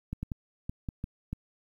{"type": "clicks", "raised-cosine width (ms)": 5, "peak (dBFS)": -21, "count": 7, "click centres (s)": [0.13, 0.23, 0.318, 0.695, 0.888, 1.041, 1.33], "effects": ["10-bit"]}